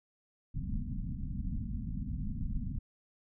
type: low-pass noise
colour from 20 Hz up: pink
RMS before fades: -36 dBFS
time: 0.54-2.79 s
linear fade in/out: 10 ms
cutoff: 260 Hz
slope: 96 dB/octave
effects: none